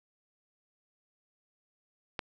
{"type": "click", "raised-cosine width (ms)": 0.3, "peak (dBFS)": -17, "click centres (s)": 2.192, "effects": []}